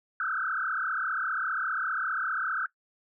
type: tone with frequency modulation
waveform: sine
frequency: 1424 Hz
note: F6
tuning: 33 cents sharp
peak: -27 dBFS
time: 0.2-2.66 s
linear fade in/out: 2 ms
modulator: 35 Hz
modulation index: 4.2
effects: noise-tail reverb RT60 0.1 s tail -18 dB re dry